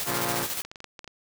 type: noise with tremolo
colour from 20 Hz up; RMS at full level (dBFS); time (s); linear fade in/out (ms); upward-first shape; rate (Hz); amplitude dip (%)
white; -30; 0-0.62; 0; square; 14; 45
type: chord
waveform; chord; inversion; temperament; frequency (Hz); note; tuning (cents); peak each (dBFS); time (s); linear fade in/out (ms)
5% pulse; Bb minor; none; equal with one note detuned; 116.54 / 140.53 / 174.61; Bb2 / Db3 / F3; 0 / +24 / 0; -21; 0.05-0.48; 50
type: clicks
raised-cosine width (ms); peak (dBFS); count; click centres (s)
0.2; -24; 8; 0.65 / 0.715 / 0.758 / 0.804 / 0.843 / 0.992 / 1.044 / 1.077
effects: none